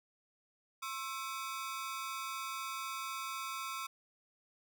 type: ring-modulated tone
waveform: sawtooth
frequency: 1200 Hz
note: D6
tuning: 37 cents sharp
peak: -32 dBFS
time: 0.82-3.87 s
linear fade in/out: 10 ms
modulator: 128 Hz
effects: none